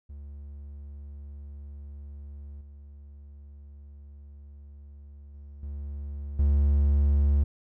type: tone with level steps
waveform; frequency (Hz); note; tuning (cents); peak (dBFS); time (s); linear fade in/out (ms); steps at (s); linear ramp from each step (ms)
triangle; 71.4; D2; -48; -37 / -42 / -40 / -31 / -17; 0.09-7.44; 10; 2.61 / 5.34 / 5.63 / 6.39; 2
effects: none